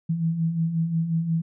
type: beating tone pair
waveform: sine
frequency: 160 / 165.6 Hz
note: D#3 / E3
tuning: +49 / +8 cents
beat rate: 5.6 Hz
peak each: -30 / -22 dBFS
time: 0.09-1.42 s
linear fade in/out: 10 ms
effects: none